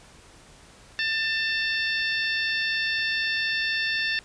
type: harmonic tone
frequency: 892 Hz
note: A5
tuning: 23 cents sharp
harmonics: 2 / 3 / 4 / 5 / 6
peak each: -26 / -30 / -32 / -34 / -36 dBFS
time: 0.99-4.19 s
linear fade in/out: 0 ms
effects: pink hiss -51 dBFS RMS until 4.24 s + resampled to 22050 Hz